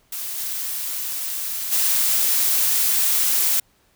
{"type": "noise with level steps", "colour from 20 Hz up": "blue", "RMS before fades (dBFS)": [-29, -27, -19], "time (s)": [0.12, 3.6], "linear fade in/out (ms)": 5, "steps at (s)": [0.37, 1.71], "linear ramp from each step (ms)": 20, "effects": ["pink hiss -61 dBFS RMS until 3.95 s"]}